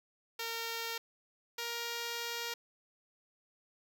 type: tone pair in turn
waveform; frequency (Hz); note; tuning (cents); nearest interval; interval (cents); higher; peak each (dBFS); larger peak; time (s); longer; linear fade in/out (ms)
5% pulse; 459.7 / 469.6; A#4 / A#4; -24 / +13; unison; 37; second; -25; neither; 0.39-0.98 / 1.58-2.54; second; 5
effects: none